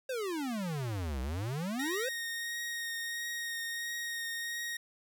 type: exponential two-way sweep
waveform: square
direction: down then up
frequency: 541 to 61.74 to 541 Hz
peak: -34 dBFS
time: 0.09-2.09 s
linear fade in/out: 5 ms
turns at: 1.21 s
type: tone with vibrato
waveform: sawtooth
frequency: 1864.7 Hz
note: A#6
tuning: in tune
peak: -32 dBFS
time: 1.79-4.77 s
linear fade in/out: 5 ms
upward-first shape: triangle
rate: 1.5 Hz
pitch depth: 17 cents each way
effects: none